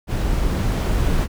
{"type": "noise with level ramp", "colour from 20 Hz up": "brown", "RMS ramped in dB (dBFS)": [-21, -18], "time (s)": [0.07, 1.28], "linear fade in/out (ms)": 50, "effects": []}